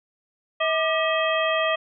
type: harmonic tone with a mistuned harmonic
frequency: 641 Hz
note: E5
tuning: 49 cents flat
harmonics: 1 / 2 / 3 / 4 / 5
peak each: -23 / -26 / -28 / -29 / -30 dBFS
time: 0.6-1.76 s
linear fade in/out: 10 ms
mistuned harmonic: 2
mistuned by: -120 cents
effects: none